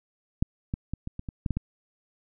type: clicks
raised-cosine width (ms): 5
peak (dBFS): -10 / -16 / -18 / -21 / -22 / -22 / -15 / -14 / -15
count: 9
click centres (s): 0.425 / 0.739 / 0.936 / 1.074 / 1.194 / 1.288 / 1.462 / 1.507 / 1.57
effects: none